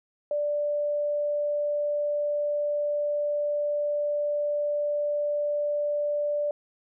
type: tone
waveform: sine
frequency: 587.3 Hz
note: D5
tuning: in tune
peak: -24 dBFS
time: 0.31-6.51 s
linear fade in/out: 2 ms
effects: none